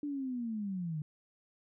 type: linear sweep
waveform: sine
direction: down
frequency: 296.3 to 146.83 Hz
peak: -34 dBFS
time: 0.03-1.02 s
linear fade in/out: 2 ms
effects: none